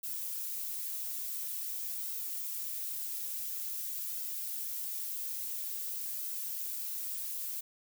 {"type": "noise with flanger", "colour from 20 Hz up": "violet", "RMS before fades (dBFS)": -38, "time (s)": [0.03, 7.61], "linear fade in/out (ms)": 10, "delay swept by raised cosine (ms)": [1.7, 6.8], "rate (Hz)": 0.48, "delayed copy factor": -0.55, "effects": []}